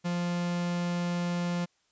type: tone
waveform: 45% pulse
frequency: 174.61 Hz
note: F3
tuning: in tune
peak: -28 dBFS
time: 0.04-1.66 s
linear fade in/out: 20 ms
effects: white hiss -71 dBFS RMS until 1.91 s + resampled to 16000 Hz